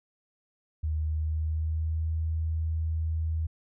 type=tone with pitch glide; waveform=sine; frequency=77.6 to 80.1 Hz; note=D#2 to E2; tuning=-4 to -49 cents; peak=-26 dBFS; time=0.83-3.47 s; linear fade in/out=10 ms; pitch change=+55 cents; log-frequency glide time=1.06-2.1 s; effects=none